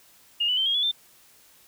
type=tone with pitch steps; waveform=sine; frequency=2841 / 2974 / 3112 / 3258 / 3410 / 3569 Hz; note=F7 / F#7 / G7 / G#7 / G#7 / A7; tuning=+29 / +8 / -13 / -34 / +45 / +24 cents; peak=-21 dBFS; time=0.4-0.916 s; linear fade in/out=10 ms; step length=86 ms; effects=white hiss -56 dBFS RMS until 1.67 s